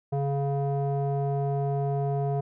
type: tone with low-pass filter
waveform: square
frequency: 140 Hz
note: C#3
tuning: 18 cents sharp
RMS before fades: -27 dBFS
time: 0.12-2.41 s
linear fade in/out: 10 ms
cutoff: 630 Hz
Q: 3.5
effects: none